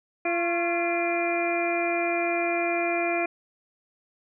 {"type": "harmonic tone with a mistuned harmonic", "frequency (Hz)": 342.6, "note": "F4", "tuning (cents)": -33, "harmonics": [1, 2, 3, 4, 5, 6, 7], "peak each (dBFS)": [-28, -27, -39, -37, -39, -37, -29], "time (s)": [0.25, 3.26], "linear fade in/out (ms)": 5, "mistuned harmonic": 3, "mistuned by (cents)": 85, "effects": []}